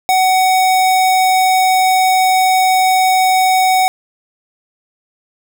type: tone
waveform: square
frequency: 749 Hz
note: F#5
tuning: 21 cents sharp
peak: -10 dBFS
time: 0.09-3.88 s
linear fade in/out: 0 ms
effects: none